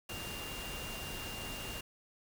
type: tone in noise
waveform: sine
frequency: 2794 Hz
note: F7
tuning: in tune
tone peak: -45 dBFS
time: 0.09-1.81 s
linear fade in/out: 5 ms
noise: pink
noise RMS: -43 dBFS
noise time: 0.09-1.81 s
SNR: -5 dB
effects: none